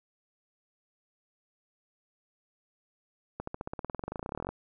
accelerating click train, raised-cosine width 1 ms, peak -21 dBFS, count 27, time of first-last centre 3.4-4.49 s, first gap 74 ms, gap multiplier 0.95, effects none

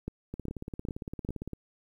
two click trains, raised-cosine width 3 ms, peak -24 / -21 dBFS, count 22 / 4, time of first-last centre 0.34-1.533 / 0.08-1.29 s, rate 17.6 / 2.48 Hz, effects 10-bit

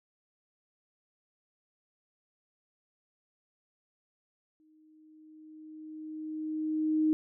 sine tone with exponential growth, 311.1 Hz, D#4, in tune, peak -22 dBFS, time 4.6-7.13 s, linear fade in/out 0 ms, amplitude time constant 550 ms, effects none

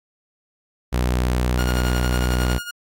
sawtooth tone, 61.74 Hz, B1, in tune, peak -14 dBFS, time 0.92-2.59 s, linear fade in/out 20 ms
sawtooth tone with tremolo, 1429 Hz, F6, 39 cents sharp, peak -24 dBFS, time 1.58-2.71 s, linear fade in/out 5 ms, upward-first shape sine, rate 11 Hz, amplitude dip 65%
effects AAC 64 kbps

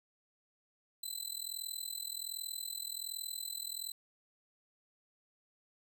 15% pulse tone with amplitude modulation, 4023 Hz, B7, 31 cents sharp, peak -29 dBFS, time 1.03-3.92 s, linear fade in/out 5 ms, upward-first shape sine, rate 41.3 Hz, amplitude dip 90%, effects none

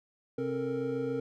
triangle tone cluster, 130.8 / 266.9 / 440 / 467.2 Hz, C3 / C4 / A4 / A#4, 0 / +35 / 0 / +4 cents, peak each -38 / -33 / -37 / -31 dBFS, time 0.38-1.2 s, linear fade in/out 5 ms, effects none

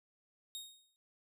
sawtooth tone with exponential decay, 3729 Hz, A#7, in tune, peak -37 dBFS, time 0.55-0.96 s, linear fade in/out 0 ms, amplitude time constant 89 ms, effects none

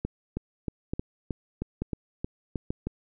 two click trains, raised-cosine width 3 ms, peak -17 / -16 dBFS, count 9 / 4, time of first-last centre 0.37-2.87 / 0.05-2.705 s, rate 3.2 / 1.13 Hz, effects none

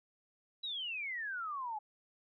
sine exponential sweep, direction down, 3963 to 825 Hz, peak -37 dBFS, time 0.63-1.79 s, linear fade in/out 10 ms, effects none

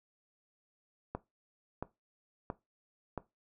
click train, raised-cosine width 1 ms, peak -22 dBFS, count 4, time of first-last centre 1.15-3.177 s, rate 1.48 Hz, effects noise-tail reverb RT60 0.2 s tail -17 dB re dry

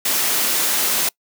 white noise, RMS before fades -19 dBFS, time 0.05-1.09 s, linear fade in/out 5 ms, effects noise-tail reverb RT60 0.1 s tail -25 dB re dry + high-pass 200 Hz 12 dB/octave

